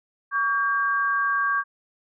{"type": "tone pair together", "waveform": "sine", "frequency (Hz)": [1134, 1602], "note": ["C#6", "G6"], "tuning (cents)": [39, 37], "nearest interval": "tritone", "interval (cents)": 598, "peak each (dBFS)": -23, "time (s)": [0.31, 1.64], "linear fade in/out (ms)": 50, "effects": []}